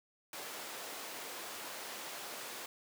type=high-pass noise; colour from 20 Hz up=pink; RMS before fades=-45 dBFS; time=0.33-2.66 s; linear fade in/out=2 ms; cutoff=450 Hz; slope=12 dB/octave; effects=none